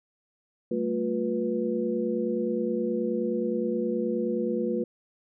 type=tone cluster; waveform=sine; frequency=196.9 / 226.4 / 356.3 / 488.3 Hz; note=G3 / A3 / F4 / B4; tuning=+8 / +50 / +35 / -20 cents; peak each=-35 / -29 / -30 / -30 dBFS; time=0.71-4.84 s; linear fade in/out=5 ms; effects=none